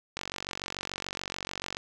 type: click train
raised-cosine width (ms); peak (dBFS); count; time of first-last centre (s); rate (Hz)
0.2; -16; 76; 0.17-1.769; 46.9
effects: none